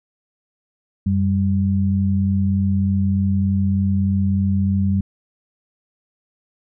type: tone pair together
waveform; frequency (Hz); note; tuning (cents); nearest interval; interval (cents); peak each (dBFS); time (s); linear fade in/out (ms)
sine; 92.71 / 196; F#2 / G3; +4 / 0; octave + minor second; 1296; -18; 1.06-5.01; 5
effects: none